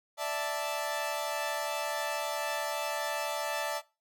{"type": "chord", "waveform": "sawtooth", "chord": "D suspended second", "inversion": "none", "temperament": "equal", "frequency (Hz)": [587.3, 659.3, 880], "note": ["D5", "E5", "A5"], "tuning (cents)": [0, 0, 0], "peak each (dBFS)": -32, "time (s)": [0.17, 3.82], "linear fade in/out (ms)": 50, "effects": ["noise-tail reverb RT60 0.3 s tail -21 dB re dry"]}